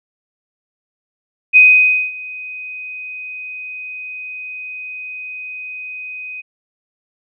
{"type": "tone with ADSR envelope", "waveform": "sine", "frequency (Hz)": 2505, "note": "D#7", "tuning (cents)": 11, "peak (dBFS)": -3, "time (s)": [1.53, 6.42], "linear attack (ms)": 34, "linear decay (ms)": 550, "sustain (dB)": -23, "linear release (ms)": 21, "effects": []}